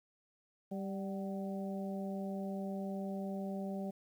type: harmonic tone with a mistuned harmonic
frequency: 195.5 Hz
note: G3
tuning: 4 cents flat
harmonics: 1 / 2 / 3 / 4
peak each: -38 / -46 / -45 / -49 dBFS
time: 0.71-3.91 s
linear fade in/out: 10 ms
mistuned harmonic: 4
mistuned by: -48 cents
effects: 11-bit